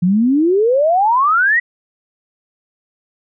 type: exponential sweep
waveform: sine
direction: up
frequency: 170 to 1975.5 Hz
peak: -10 dBFS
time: 0.02-1.6 s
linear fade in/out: 10 ms
effects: none